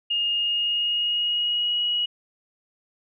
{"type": "tone with pitch glide", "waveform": "sine", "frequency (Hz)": [2841, 2907], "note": ["F7", "F#7"], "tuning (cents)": [29, -31], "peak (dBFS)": -21, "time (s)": [0.1, 2.06], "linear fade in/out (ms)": 10, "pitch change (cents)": 40, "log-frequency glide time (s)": [0.33, 1.81], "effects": []}